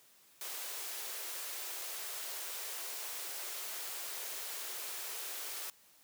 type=high-pass noise; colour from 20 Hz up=white; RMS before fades=-42 dBFS; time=0.41-5.7 s; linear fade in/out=2 ms; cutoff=340 Hz; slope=96 dB/octave; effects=white hiss -64 dBFS RMS until 6.03 s + high-pass 100 Hz 12 dB/octave